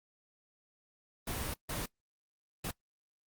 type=noise bursts at uneven times; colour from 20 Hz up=pink; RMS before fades=-37 dBFS; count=3; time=1.27-1.54 / 1.69-1.86 / 2.64-2.71 s; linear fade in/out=5 ms; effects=noise-tail reverb RT60 0.1 s tail -21 dB re dry + Opus 24 kbps